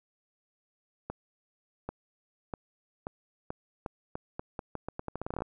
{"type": "accelerating click train", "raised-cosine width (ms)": 1, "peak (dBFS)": -21, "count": 22, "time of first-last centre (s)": [1.1, 5.421], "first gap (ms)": 790, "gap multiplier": 0.82, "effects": []}